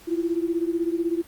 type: beating tone pair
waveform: sine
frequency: 332.3 / 348.3 Hz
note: E4 / F4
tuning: +14 / -5 cents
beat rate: 16 Hz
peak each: -24 / -26 dBFS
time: 0.07-1.23 s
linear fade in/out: 20 ms
effects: pink hiss -50 dBFS RMS until 1.27 s + Opus 48 kbps